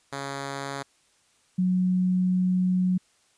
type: tone pair in turn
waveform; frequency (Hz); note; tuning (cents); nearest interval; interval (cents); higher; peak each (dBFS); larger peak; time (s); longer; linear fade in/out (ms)
5% pulse / sine; 138.59 / 183.27; C#3 / F#3; 0 / -16; perfect fourth; 484; second; -20; neither; 0.12-0.83 / 1.58-2.98; second; 10
effects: white hiss -64 dBFS RMS until 3.37 s + resampled to 22050 Hz